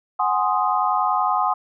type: chord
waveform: sine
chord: Ab dominant seventh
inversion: third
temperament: equal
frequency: 740 / 830.6 / 1046.5 / 1244.5 Hz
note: Gb5 / Ab5 / C6 / Eb6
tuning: 0 / 0 / 0 / 0 cents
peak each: -23 dBFS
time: 0.19-1.54 s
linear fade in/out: 10 ms
effects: none